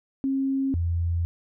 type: tone pair in turn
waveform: sine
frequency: 270 / 85.04 Hz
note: C#4 / F2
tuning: -45 / -46 cents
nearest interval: octave + minor sixth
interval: 2001 cents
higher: first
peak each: -22 dBFS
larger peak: neither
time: 0.24-0.74 / 0.74-1.25 s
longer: second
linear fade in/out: 0 ms
effects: none